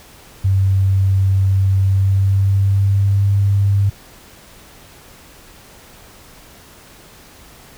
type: tone with pitch glide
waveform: sine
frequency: 96.4 to 99.63 Hz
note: G2 to G2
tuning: -28 to +29 cents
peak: -11 dBFS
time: 0.44-3.9 s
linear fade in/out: 10 ms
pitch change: +57 cents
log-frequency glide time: 1.8-3.28 s
effects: pink hiss -43 dBFS RMS until 7.77 s